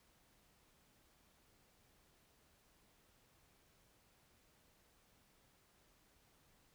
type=silence; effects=pink hiss -72 dBFS RMS until 6.74 s